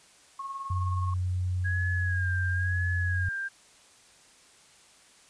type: tone with tremolo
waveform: sine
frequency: 1091 Hz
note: C#6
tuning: 28 cents flat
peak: -32 dBFS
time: 0.39-1.14 s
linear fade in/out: 5 ms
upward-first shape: sine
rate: 19 Hz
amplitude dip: 50%
type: tone with pitch glide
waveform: sine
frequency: 91 to 90.11 Hz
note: F#2 to F#2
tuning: -28 to -45 cents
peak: -26 dBFS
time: 0.7-3.29 s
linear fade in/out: 5 ms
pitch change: -17 cents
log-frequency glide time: 1.5-2.97 s
type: tone with vibrato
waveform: sine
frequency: 1644 Hz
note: G#6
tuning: 18 cents flat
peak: -30 dBFS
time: 1.64-3.49 s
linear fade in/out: 20 ms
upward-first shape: sine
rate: 0.99 Hz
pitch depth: 62 cents each way
effects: white hiss -57 dBFS RMS until 5.29 s + resampled to 22050 Hz